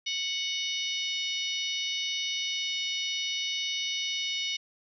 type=harmonic tone with a mistuned harmonic; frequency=738 Hz; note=F#5; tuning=5 cents flat; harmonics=3 / 4 / 5 / 6 / 7 / 8; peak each=-36 / -33 / -34 / -43 / -41 / -41 dBFS; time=0.06-4.57 s; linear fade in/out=10 ms; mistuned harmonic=8; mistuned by=-16 cents; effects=none